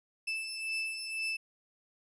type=beating tone pair; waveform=35% pulse; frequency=2637 / 2639 Hz; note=E7 / E7; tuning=0 / +1 cents; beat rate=2 Hz; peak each=-34 / -38 dBFS; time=0.27-1.37 s; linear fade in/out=10 ms; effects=resampled to 24000 Hz